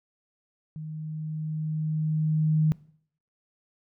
sine tone with level ramp, 155.56 Hz, D#3, in tune, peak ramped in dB -34 to -18 dBFS, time 0.76-2.72 s, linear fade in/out 0 ms, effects noise-tail reverb RT60 0.6 s tail -22 dB re dry

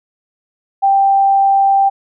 sine tone, 786 Hz, G5, 4 cents sharp, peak -8 dBFS, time 0.82-1.9 s, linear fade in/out 20 ms, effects none

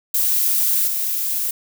violet noise with level steps, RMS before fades -18 / -22 dBFS, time 0.14-1.51 s, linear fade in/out 5 ms, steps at 0.87 s, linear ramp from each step 10 ms, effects none

